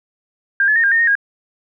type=tone with pitch steps; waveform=sine; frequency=1600 / 1717 / 1835 / 1608 / 1828 / 1856 / 1632 Hz; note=G6 / A6 / A#6 / G6 / A#6 / A#6 / G#6; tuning=+35 / -43 / -28 / +44 / -34 / -8 / -31 cents; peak=-11 dBFS; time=0.6-1.153 s; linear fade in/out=2 ms; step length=79 ms; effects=none